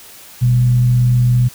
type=tone with frequency modulation; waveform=sine; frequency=123.47 Hz; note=B2; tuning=in tune; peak=-9 dBFS; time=0.41-1.49 s; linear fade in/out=20 ms; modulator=77.6 Hz; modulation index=0.25; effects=white hiss -39 dBFS RMS until 1.54 s